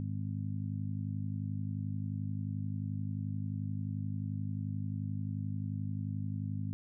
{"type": "harmonic tone", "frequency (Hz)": 51.4, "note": "G#1", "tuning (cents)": -17, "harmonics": [2, 3, 4, 5], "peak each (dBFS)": [-36, -40, -42, -44], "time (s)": [0, 6.73], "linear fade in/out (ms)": 0, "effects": []}